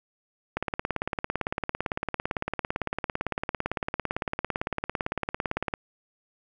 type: click train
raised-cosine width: 0.5 ms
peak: -12 dBFS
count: 93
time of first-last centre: 0.57-5.739 s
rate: 17.8 Hz
effects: none